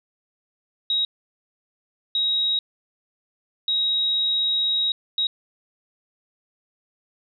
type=tone bursts at uneven times; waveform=sine; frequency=3806 Hz; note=A#7; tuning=35 cents sharp; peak=-19 dBFS; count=4; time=0.9-1.05 / 2.15-2.59 / 3.68-4.92 / 5.18-5.27 s; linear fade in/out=2 ms; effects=none